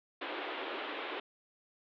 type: band-pass noise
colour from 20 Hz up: pink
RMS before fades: -40 dBFS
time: 0.21-1.2 s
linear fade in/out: 5 ms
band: 300 to 3600 Hz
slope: 48 dB/octave
effects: none